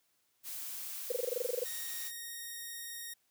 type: noise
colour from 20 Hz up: blue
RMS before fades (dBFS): -42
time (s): 0.43-2.12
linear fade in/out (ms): 50
type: tone bursts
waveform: sine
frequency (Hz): 493.9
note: B4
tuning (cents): 0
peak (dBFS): -29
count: 13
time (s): 1.1-1.637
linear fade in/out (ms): 5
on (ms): 21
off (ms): 22
type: tone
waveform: 5% pulse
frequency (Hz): 1864.7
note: A#6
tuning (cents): 0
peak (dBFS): -31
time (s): 1.65-3.14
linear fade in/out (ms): 10
effects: white hiss -75 dBFS RMS until 3.3 s + high-pass 60 Hz 12 dB/octave